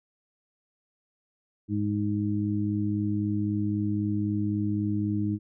harmonic tone, 103.83 Hz, G#2, in tune, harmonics 1 / 2 / 3, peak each -29 / -29 / -29 dBFS, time 1.68-5.39 s, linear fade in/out 50 ms, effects none

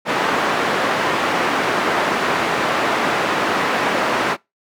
white band-pass noise, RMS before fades -19 dBFS, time 0.05-4.37 s, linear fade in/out 50 ms, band 210 to 1500 Hz, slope 12 dB/octave, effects noise-tail reverb RT60 0.2 s tail -23 dB re dry

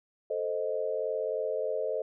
sine chord, A diminished, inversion none, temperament equal, 440 / 523.3 / 622.3 Hz, A4 / C5 / Eb5, 0 / 0 / 0 cents, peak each -33 dBFS, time 0.3-2.02 s, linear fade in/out 5 ms, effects none

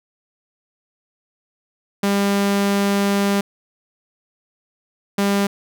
sawtooth tone bursts at uneven times, 200 Hz, G3, 35 cents sharp, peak -12 dBFS, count 2, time 2.03-3.41 / 5.18-5.47 s, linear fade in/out 5 ms, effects none

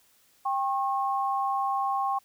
sine tone pair together, 792 / 1085.5 Hz, G5 / C#6, +18 / -37 cents, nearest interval perfect fourth, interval 545 cents, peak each -27 / -28 dBFS, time 0.45-2.19 s, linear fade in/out 10 ms, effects white hiss -63 dBFS RMS until 2.24 s

